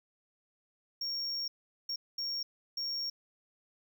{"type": "tone bursts at uneven times", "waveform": "triangle", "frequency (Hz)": 5540, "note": "F8", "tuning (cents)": -15, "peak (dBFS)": -32, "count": 4, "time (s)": [[1.01, 1.48], [1.89, 1.96], [2.18, 2.43], [2.77, 3.1]], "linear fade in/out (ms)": 5, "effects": ["12-bit"]}